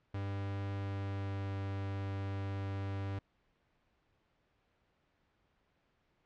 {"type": "tone with pitch glide", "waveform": "45% pulse", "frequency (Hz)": [99, 98.2], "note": ["G2", "G2"], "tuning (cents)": [18, 4], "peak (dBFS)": -36, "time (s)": [0.14, 3.19], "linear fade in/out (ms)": 5, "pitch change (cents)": -14, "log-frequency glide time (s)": [0.8, 1.47], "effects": ["pink hiss -75 dBFS RMS until 6.25 s", "low-pass 3000 Hz 12 dB/octave"]}